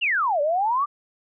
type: exponential two-way sweep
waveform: sine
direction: down then up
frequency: 2960 to 563 to 1206 Hz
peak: -19 dBFS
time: 0.01-0.86 s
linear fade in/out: 20 ms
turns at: 0.41 s
effects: none